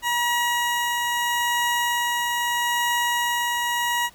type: tone with tremolo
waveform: 20% pulse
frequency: 958 Hz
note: A#5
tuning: 47 cents sharp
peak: -15 dBFS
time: 0.02-4.1 s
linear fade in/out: 50 ms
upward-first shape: triangle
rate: 0.77 Hz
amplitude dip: 25%
effects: pink hiss -52 dBFS RMS until 4.14 s